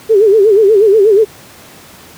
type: tone with vibrato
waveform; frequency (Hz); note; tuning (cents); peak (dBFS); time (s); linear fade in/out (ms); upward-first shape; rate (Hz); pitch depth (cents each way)
sine; 416.5; G#4; +5; -4; 0.09-1.25; 20; sine; 8.3; 140
effects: pink hiss -37 dBFS RMS until 2.17 s + high-pass 100 Hz 12 dB/octave